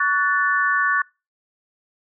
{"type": "chord", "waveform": "sine", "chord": "F# minor", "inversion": "second", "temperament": "equal with one note detuned", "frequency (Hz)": [1128.8, 1480, 1760], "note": ["C#6", "F#6", "A6"], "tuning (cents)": [31, 0, 0], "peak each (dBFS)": -21, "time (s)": [0, 1.02], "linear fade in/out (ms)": 5, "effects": ["noise-tail reverb RT60 0.3 s tail -26 dB re dry"]}